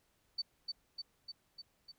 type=tone with echo; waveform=sine; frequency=4549 Hz; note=C#8; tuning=44 cents sharp; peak=-33 dBFS; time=0.38-0.42 s; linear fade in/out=10 ms; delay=300 ms; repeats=5; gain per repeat=-3 dB; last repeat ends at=1.92 s; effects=pink hiss -75 dBFS RMS until 1.98 s